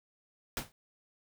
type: noise with exponential decay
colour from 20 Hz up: pink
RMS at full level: -31 dBFS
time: 0.57-0.72 s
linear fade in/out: 1 ms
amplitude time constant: 32 ms
effects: none